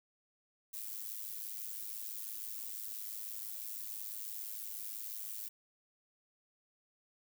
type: noise with amplitude modulation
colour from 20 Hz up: violet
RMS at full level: -40 dBFS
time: 0.73-5.49 s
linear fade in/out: 10 ms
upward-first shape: sine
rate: 106 Hz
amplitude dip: 75%
effects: none